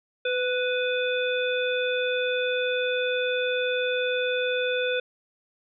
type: harmonic tone with a mistuned harmonic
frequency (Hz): 501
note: B4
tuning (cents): +25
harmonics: 1 / 3 / 5 / 7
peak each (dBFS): -25 / -30 / -32 / -33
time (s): 0.25-5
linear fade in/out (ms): 5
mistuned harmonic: 3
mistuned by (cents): -28
effects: none